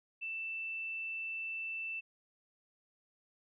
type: tone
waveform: sine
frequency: 2660 Hz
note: E7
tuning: 15 cents sharp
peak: -37 dBFS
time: 0.21-2.01 s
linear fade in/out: 20 ms
effects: none